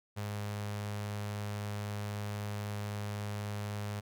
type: tone with notch filter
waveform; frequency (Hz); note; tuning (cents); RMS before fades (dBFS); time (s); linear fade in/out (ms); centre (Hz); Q
sawtooth; 103.83; G#2; 0; -38; 0.16-4.01; 20; 290; 1.9
effects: none